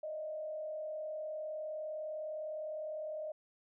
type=tone with frequency modulation; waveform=sine; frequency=619 Hz; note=D#5; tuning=9 cents flat; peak=-38 dBFS; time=0.03-3.32 s; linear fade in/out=5 ms; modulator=39.8 Hz; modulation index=0.51; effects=none